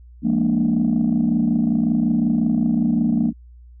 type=chord; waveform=sine; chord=Bb dominant seventh; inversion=second; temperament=equal with one note detuned; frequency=171.22 / 207.7 / 233.1 / 293.7 Hz; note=F3 / Ab3 / Bb3 / D4; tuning=-34 / 0 / 0 / 0 cents; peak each=-23 / -21 / -17 / -23 dBFS; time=0.22-3.33 s; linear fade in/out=50 ms; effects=tanh soft clip ceiling -10 dBFS + added 60 Hz sine -41 dBFS peak until 3.8 s